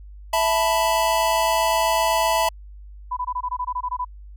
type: chord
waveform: square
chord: E suspended fourth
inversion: none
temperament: equal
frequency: 659.3 / 880 / 987.8 Hz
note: E5 / A5 / B5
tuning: 0 / 0 / 0 cents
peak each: -23 dBFS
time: 0.33-2.49 s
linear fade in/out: 5 ms
type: tone bursts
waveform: sine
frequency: 995 Hz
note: B5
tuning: 13 cents sharp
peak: -22 dBFS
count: 12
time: 3.11-4.049 s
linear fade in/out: 10 ms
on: 59 ms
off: 21 ms
effects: added 50 Hz sine -38 dBFS peak until 4.36 s